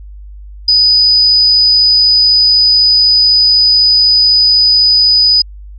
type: tone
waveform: sine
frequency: 4978 Hz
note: D#8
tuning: in tune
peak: -5 dBFS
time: 0.68-5.42 s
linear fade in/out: 5 ms
effects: added 50 Hz sine -28 dBFS peak until 5.78 s